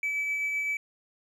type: tone with tremolo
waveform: triangle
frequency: 2300 Hz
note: D7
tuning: 37 cents flat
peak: -23 dBFS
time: 0.03-0.77 s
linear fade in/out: 2 ms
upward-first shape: triangle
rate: 7.8 Hz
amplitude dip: 35%
effects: tanh soft clip ceiling -22 dBFS + resampled to 32000 Hz